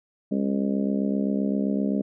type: harmonic tone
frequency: 67.7 Hz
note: C#2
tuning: 40 cents flat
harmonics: 3 / 4 / 5 / 6 / 7 / 8 / 9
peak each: -24 / -27 / -38 / -34 / -38 / -38 / -36 dBFS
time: 0.31-2.02 s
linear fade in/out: 10 ms
effects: none